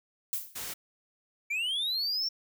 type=noise with exponential decay; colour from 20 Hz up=violet; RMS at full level=-29 dBFS; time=0.33-0.62 s; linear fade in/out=0 ms; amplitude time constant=61 ms
type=noise; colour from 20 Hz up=white; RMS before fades=-38 dBFS; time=0.55-0.74 s; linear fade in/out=10 ms
type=linear sweep; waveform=triangle; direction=up; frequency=2280 to 5530 Hz; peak=-27 dBFS; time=1.5-2.29 s; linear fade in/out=10 ms
effects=none